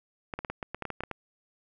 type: clicks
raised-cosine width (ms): 0.5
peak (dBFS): -19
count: 12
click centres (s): 0.338 / 0.39 / 0.448 / 0.5 / 0.628 / 0.746 / 0.823 / 0.853 / 0.903 / 1.006 / 1.036 / 1.113
effects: none